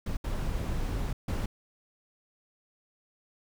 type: noise bursts at uneven times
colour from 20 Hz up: brown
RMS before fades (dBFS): -31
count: 3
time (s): 0.06-0.17 / 0.24-1.13 / 1.28-1.46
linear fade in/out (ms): 5
effects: none